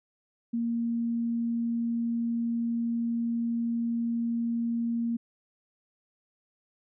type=tone; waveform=sine; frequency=233.1 Hz; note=A#3; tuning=in tune; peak=-26 dBFS; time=0.53-5.17 s; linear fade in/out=10 ms; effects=none